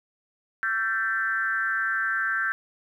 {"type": "tone with frequency modulation", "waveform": "sine", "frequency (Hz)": 1562, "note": "G6", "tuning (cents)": -7, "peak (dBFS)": -23, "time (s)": [0.63, 2.52], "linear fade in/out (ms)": 0, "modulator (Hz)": 214, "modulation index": 0.94, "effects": ["10-bit"]}